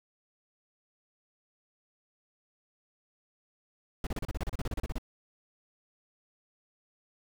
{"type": "noise bursts", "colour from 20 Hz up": "brown", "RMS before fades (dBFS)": -32, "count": 16, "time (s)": [4.04, 4.983], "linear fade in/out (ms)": 2, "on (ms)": 28, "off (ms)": 33, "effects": []}